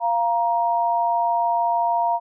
sine tone pair together, 694 / 940.4 Hz, F5 / A#5, -11 / +15 cents, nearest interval perfect fourth, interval 526 cents, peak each -21 / -20 dBFS, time 0-2.2 s, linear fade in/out 50 ms, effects none

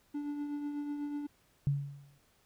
triangle tone with tremolo, 291.1 Hz, D4, 15 cents flat, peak -31 dBFS, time 0.14-1.27 s, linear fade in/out 10 ms, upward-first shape triangle, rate 8.1 Hz, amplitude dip 45%
sine tone with exponential decay, 141.3 Hz, C#3, 34 cents sharp, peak -24 dBFS, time 1.67-2.18 s, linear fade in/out 0 ms, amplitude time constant 110 ms
effects pink hiss -69 dBFS RMS until 2.45 s

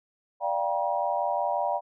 sine chord, G minor seventh, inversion second, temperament equal with one note detuned, 587.3 / 698.5 / 784 / 955.2 Hz, D5 / F5 / G5 / Bb5, 0 / 0 / 0 / +42 cents, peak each -30 dBFS, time 0.4-1.81 s, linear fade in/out 50 ms, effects none

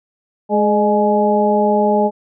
harmonic tone with a mistuned harmonic, 210.1 Hz, G#3, 20 cents sharp, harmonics 1 / 2 / 3 / 4, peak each -17 / -17 / -17 / -17 dBFS, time 0.49-2.11 s, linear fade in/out 50 ms, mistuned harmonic 3, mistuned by -48 cents, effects none

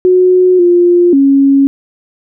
sine tone with pitch steps, 366.2 / 350.8 / 275.5 Hz, F#4 / F4 / C#4, -18 / +8 / -11 cents, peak -4 dBFS, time 0.05-1.67 s, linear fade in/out 0 ms, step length 540 ms, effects none

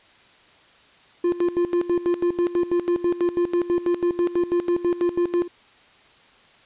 triangle tone with tremolo, 349.1 Hz, F4, 1 cent flat, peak -15 dBFS, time 1.24-5.48 s, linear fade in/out 5 ms, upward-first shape square, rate 6.1 Hz, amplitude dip 80%, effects white hiss -53 dBFS RMS until 6.65 s + resampled to 8000 Hz

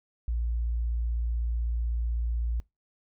sine tone, 58 Hz, A#1, 8 cents flat, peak -25 dBFS, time 0.28-2.6 s, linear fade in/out 0 ms, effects noise-tail reverb RT60 0.2 s tail -23 dB re dry + tanh soft clip ceiling -21 dBFS

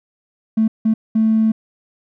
triangle tone bursts at uneven times, 220.6 Hz, A3, 5 cents sharp, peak -8 dBFS, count 3, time 0.57-0.68 / 0.85-0.94 / 1.15-1.52 s, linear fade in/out 10 ms, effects tanh soft clip ceiling -9 dBFS

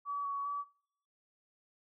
sine tone with pitch steps, 1142 / 1124 / 1146 Hz, D6 / C#6 / D6, -49 / +24 / -43 cents, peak -34 dBFS, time 0.05-0.65 s, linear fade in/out 50 ms, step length 200 ms, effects noise-tail reverb RT60 0.7 s tail -26 dB re dry

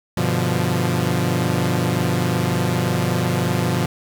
sawtooth chord, G dominant seventh, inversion none, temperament equal, 98 / 123.47 / 146.83 / 174.61 Hz, G2 / B2 / D3 / F3, 0 / 0 / 0 / 0 cents, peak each -22 / -18 / -22 / -18 dBFS, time 0.17-3.86 s, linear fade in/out 5 ms, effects 8-bit

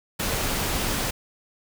pink noise, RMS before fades -26 dBFS, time 0.19-1.11 s, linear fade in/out 10 ms, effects none

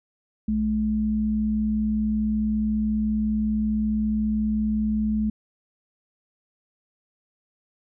sine tone pair together, 60.33 / 215 Hz, B1 / A3, -40 / -40 cents, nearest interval octave + minor seventh, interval 2200 cents, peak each -30 / -21 dBFS, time 0.48-5.3 s, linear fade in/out 5 ms, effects none

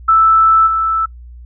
sine tone with level steps, 1318.5 Hz, E6, in tune, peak -6 / -12 dBFS, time 0.08-1.06 s, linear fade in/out 10 ms, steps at 0.66 s, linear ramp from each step 20 ms, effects noise-tail reverb RT60 0.1 s tail -23 dB re dry + added 60 Hz sine -32 dBFS peak until 1.45 s

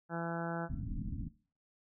harmonic tone, 168 Hz, E3, 33 cents sharp, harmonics 1 / 2 / 3 / 4 / 5 / 6 / 7 / 8 / 9 / 10, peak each -39 / -43 / -45 / -44 / -44 / -51 / -54 / -46 / -46 / -53 dBFS, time 0.09-0.69 s, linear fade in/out 50 ms
pink low-pass noise, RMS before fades -39 dBFS, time 0.69-1.29 s, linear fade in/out 10 ms, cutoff 290 Hz, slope 96 dB/octave
effects noise-tail reverb RT60 0.4 s tail -18 dB re dry

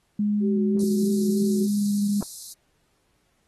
sine tone with pitch glide, 207.7 to 203.8 Hz, G#3 to G#3, 0 to -32 cents, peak -20 dBFS, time 0.19-2.21 s, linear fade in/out 5 ms, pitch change -32 cents, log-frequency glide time 1.52-1.87 s
sine tone with vibrato, 378.8 Hz, F#4, 41 cents sharp, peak -26 dBFS, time 0.4-1.68 s, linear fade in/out 50 ms, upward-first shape sine, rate 3.2 Hz, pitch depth 40 cents each way
white high-pass noise, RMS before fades -38 dBFS, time 0.79-2.53 s, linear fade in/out 5 ms, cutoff 3900 Hz, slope 96 dB/octave
clicks, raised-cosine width 1 ms, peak -27 / -19 dBFS, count 2, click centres 2.223 / 2.226 s
effects pink hiss -69 dBFS RMS until 3.47 s + AAC 32 kbps

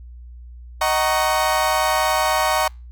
35% pulse chord, D# minor seventh, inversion none, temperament equal with one note detuned, 622.3 / 752.9 / 932.3 / 1108.7 Hz, D#5 / F#5 / A#5 / C#6, 0 / +30 / 0 / 0 cents, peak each -21 dBFS, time 0.81-2.68 s, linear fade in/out 5 ms, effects added 60 Hz sine -36 dBFS peak until 2.91 s + Opus 48 kbps

